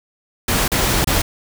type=noise with dropouts; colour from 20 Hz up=pink; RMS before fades=-17 dBFS; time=0.48-1.22 s; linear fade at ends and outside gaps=5 ms; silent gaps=0.68-0.717 / 1.046-1.072 s; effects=none